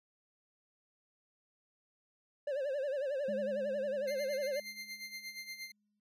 triangle tone with vibrato, 554.4 Hz, C#5, in tune, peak -31 dBFS, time 2.47-4.6 s, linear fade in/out 5 ms, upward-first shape sine, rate 11 Hz, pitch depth 120 cents each way
sine tone with exponential decay, 207.7 Hz, G#3, in tune, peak -39 dBFS, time 3.28-6 s, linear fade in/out 5 ms, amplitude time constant 590 ms
25% pulse tone with tremolo, 2093 Hz, C7, in tune, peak -37 dBFS, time 4.07-5.72 s, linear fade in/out 10 ms, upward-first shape sine, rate 8.5 Hz, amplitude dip 70%
effects resampled to 32000 Hz

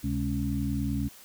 harmonic tone with a mistuned harmonic, 69.9 Hz, C#2, 15 cents sharp, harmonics 1 / 2 / 3 / 4, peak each -32 / -32 / -32 / -32 dBFS, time 0.03-1.09 s, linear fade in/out 20 ms, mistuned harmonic 2, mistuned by -130 cents, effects white hiss -51 dBFS RMS until 1.24 s

